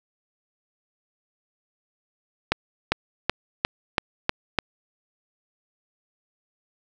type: accelerating click train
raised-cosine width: 0.3 ms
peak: -3 dBFS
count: 7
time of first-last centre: 2.52-4.588 s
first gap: 400 ms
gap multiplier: 0.94
effects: none